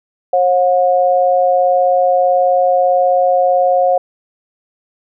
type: tone pair together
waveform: sine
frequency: 540 / 721.6 Hz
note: C#5 / F#5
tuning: -45 / -44 cents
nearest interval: perfect fourth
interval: 501 cents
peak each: -12 dBFS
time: 0.33-3.98 s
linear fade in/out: 5 ms
effects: none